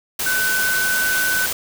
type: tone in noise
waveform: sine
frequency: 1509 Hz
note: F#6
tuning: 34 cents sharp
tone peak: -18 dBFS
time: 0.26-1.46 s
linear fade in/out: 5 ms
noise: white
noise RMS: -23 dBFS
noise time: 0.19-1.53 s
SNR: +2 dB
effects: none